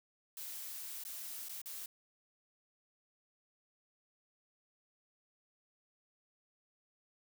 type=noise with dropouts; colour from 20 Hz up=blue; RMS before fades=-45 dBFS; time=0.37-1.86 s; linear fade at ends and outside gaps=2 ms; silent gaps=1.038-1.05 / 1.486-1.493 / 1.617-1.658 s; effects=none